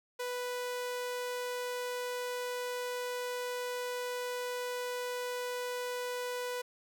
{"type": "tone", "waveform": "sawtooth", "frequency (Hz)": 493.9, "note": "B4", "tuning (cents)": 0, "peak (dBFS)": -31, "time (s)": [0.19, 6.62], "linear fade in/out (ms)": 10, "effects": []}